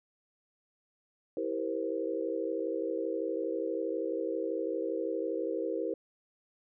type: chord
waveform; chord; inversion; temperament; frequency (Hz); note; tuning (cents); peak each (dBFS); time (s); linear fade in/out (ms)
sine; C dominant seventh; first; just; 327 / 392.4 / 470.9 / 523.3; E4 / G4 / Bb4 / C5; -14 / +2 / +18 / 0; -36 / -37 / -35 / -37; 1.37-5.94; 2
effects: none